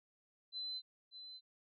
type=tone with echo; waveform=sine; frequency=4049 Hz; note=B7; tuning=42 cents sharp; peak=-40 dBFS; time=0.52-0.82 s; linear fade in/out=50 ms; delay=590 ms; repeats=1; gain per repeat=-9 dB; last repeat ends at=1.41 s; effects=none